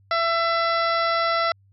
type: harmonic tone with a mistuned harmonic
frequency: 669 Hz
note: E5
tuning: 25 cents sharp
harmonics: 1 / 2 / 3 / 4 / 5 / 6 / 7 / 8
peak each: -24 / -22 / -28 / -39 / -37 / -34 / -36 / -36 dBFS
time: 0.11-1.52 s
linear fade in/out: 2 ms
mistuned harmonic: 5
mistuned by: +18 cents
effects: added 98 Hz sine -54 dBFS peak until 1.72 s